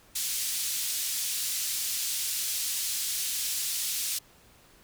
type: band-pass noise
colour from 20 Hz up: white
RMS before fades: -31 dBFS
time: 0.15-4.19 s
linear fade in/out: 10 ms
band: 3400 to 12000 Hz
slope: 12 dB/octave
effects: pink hiss -58 dBFS RMS until 4.83 s

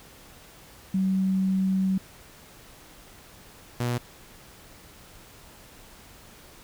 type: tone pair in turn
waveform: sine / sawtooth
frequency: 190 / 121.13 Hz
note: F#3 / B2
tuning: +46 / -33 cents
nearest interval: minor sixth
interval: 779 cents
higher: first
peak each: -21 dBFS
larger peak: neither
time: 0.94-1.98 / 3.8-3.98 s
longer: first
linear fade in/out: 5 ms
effects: pink hiss -50 dBFS RMS until 6.63 s

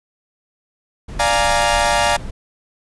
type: noise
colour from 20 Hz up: brown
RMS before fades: -28 dBFS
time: 1.08-2.31 s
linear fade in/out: 10 ms
type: chord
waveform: sawtooth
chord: Bb dominant seventh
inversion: first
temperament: equal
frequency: 587.3 / 698.5 / 830.6 / 932.3 Hz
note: D5 / F5 / Ab5 / Bb5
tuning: 0 / 0 / 0 / 0 cents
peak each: -16 dBFS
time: 1.19-2.17 s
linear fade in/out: 10 ms
effects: resampled to 24000 Hz

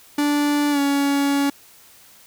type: tone with pitch glide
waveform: 45% pulse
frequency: 291.9 to 281.3 Hz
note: D4 to C#4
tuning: -10 to +26 cents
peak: -17 dBFS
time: 0.18-1.5 s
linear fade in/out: 5 ms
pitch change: -64 cents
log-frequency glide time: 0.71-0.79 s
effects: white hiss -49 dBFS RMS until 2.26 s

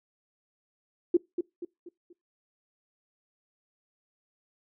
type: tone with echo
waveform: sine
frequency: 349.2 Hz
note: F4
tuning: in tune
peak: -17 dBFS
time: 1.14-1.17 s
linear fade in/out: 5 ms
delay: 240 ms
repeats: 4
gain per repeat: -8 dB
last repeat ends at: 2.13 s
effects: noise-tail reverb RT60 0.2 s tail -23 dB re dry

